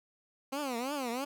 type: tone with vibrato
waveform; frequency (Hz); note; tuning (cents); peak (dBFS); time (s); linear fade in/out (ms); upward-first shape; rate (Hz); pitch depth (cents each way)
15% pulse; 261.6; C4; 0; -27; 0.52-1.25; 10; triangle; 3; 250
effects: none